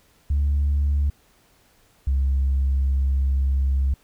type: tone pair in turn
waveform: sine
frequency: 71.6 / 67.49 Hz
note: D2 / C#2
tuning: -43 / -46 cents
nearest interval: minor second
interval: 103 cents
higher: first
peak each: -16 / -16 dBFS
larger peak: neither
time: 0.3-1.1 / 2.07-3.94 s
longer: second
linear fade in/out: 5 ms
effects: tanh soft clip ceiling -15 dBFS + pink hiss -59 dBFS RMS until 4.03 s